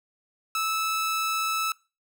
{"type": "tone", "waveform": "sawtooth", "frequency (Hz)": 1309, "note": "E6", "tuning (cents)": -13, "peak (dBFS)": -21, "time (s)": [0.55, 1.72], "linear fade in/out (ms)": 2, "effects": ["noise-tail reverb RT60 0.3 s tail -22 dB re dry"]}